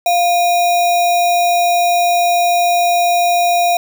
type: tone with sample-and-hold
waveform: sine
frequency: 698.5 Hz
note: F5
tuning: in tune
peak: -10 dBFS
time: 0.06-3.77 s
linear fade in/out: 2 ms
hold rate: 3150 Hz
effects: none